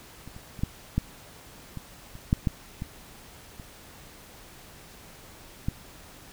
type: clicks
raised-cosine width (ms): 5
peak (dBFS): -30 / -30 / -28 / -13 / -11 / -23 / -30 / -8 / -11 / -20 / -28 / -14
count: 12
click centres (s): 0.276 / 0.364 / 0.592 / 0.635 / 0.98 / 1.773 / 2.154 / 2.329 / 2.472 / 2.821 / 3.598 / 5.685
effects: pink hiss -49 dBFS RMS until 6.32 s